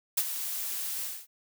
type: noise with ADSR envelope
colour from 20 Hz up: blue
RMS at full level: -24 dBFS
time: 0.17-1.27 s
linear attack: 10 ms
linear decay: 46 ms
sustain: -10 dB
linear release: 240 ms
effects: none